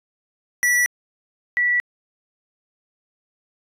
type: tone pair in turn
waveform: square / sine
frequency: 1952 / 1952 Hz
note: B6 / B6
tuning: -21 / -21 cents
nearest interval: unison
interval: 0 cents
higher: neither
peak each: -16 / -16 dBFS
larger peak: neither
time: 0.63-0.86 / 1.57-1.8 s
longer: neither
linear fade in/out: 0 ms
effects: resampled to 32000 Hz